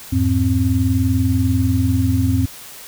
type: tone cluster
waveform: sine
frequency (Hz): 85.5 / 105.7 / 263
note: F2 / G#2 / C4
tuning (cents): -36 / +31 / +9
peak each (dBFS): -18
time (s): 0.12-2.46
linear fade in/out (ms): 10
effects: white hiss -37 dBFS RMS until 2.87 s